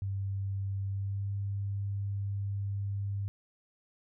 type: tone with pitch glide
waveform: sine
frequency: 98 to 99.77 Hz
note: G2 to G2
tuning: 0 to +31 cents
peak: -31 dBFS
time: 0.02-3.28 s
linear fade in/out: 0 ms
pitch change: +31 cents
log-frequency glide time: 0.88-1.32 s
effects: none